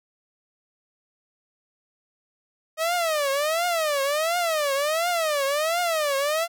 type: tone with vibrato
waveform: sawtooth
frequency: 622 Hz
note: D#5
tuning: 1 cent flat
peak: -18 dBFS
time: 2.77-6.48 s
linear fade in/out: 50 ms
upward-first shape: triangle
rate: 1.4 Hz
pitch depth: 250 cents each way
effects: none